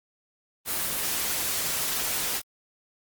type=noise; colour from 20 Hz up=white; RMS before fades=-28 dBFS; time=0.65-2.42 s; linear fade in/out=50 ms; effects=Opus 24 kbps